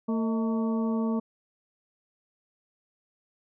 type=harmonic tone with a mistuned harmonic; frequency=225.7 Hz; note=A3; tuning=44 cents sharp; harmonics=1 / 2 / 3 / 4 / 5; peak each=-25 / -34 / -39 / -41 / -41 dBFS; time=0.08-1.2 s; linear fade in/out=10 ms; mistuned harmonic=3; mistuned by=-100 cents; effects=none